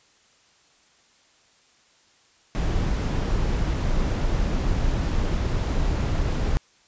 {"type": "noise", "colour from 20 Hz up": "brown", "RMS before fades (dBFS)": -23, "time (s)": [2.55, 6.57], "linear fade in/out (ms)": 0, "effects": ["white hiss -59 dBFS RMS until 6.87 s", "resampled to 16000 Hz"]}